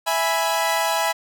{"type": "chord", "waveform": "sawtooth", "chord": "E major", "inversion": "none", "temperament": "equal", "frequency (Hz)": [659.3, 830.6, 987.8], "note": ["E5", "G#5", "B5"], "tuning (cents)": [0, 0, 0], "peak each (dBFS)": -20, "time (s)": [0.06, 1.13], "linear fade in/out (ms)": 20, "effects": []}